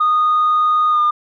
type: tone with pitch glide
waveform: sine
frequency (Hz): 1234 to 1210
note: D#6 to D#6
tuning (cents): -15 to -49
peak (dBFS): -10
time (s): 0-1.11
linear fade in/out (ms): 10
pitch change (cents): -34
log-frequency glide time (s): 0.9-1
effects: tanh soft clip ceiling -9 dBFS